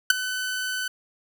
sawtooth tone with ADSR envelope, 1508 Hz, F#6, 32 cents sharp, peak -6 dBFS, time 0.1-0.88 s, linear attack 4 ms, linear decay 11 ms, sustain -17 dB, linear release 5 ms, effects none

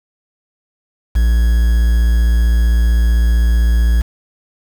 triangle tone with quantisation, 57.8 Hz, A#1, 14 cents flat, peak -7 dBFS, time 1.15-4.02 s, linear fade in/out 10 ms, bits 5, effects none

